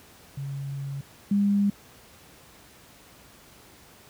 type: tone pair in turn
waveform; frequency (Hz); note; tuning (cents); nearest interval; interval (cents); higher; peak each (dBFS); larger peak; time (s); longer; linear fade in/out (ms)
sine; 138.59 / 201.8; C#3 / G#3; 0 / -49; perfect fifth; 651; second; -30 / -19; second; 0.37-1.01 / 1.31-1.7; first; 5
effects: pink hiss -52 dBFS RMS until 4.09 s + high-pass 60 Hz 12 dB/octave